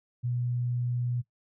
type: tone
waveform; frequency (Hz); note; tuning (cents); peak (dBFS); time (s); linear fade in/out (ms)
sine; 122.2; B2; -18; -27; 0.23-1.22; 20
effects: noise-tail reverb RT60 0.1 s tail -17 dB re dry